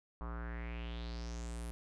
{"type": "tone with low-pass filter sweep", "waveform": "square", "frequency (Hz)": 58.27, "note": "A#1", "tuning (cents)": 0, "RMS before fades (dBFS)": -42, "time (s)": [0.21, 1.71], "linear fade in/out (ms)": 0, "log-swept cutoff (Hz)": [1100, 11000], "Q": 4.3, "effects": []}